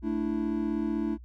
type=chord; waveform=triangle; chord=A suspended fourth; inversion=none; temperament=equal; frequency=220 / 293.7 / 329.6 Hz; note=A3 / D4 / E4; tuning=0 / 0 / 0 cents; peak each=-29 dBFS; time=0.02-1.18 s; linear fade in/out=50 ms; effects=noise-tail reverb RT60 0.1 s tail -24 dB re dry + added 60 Hz sine -44 dBFS peak until 1.24 s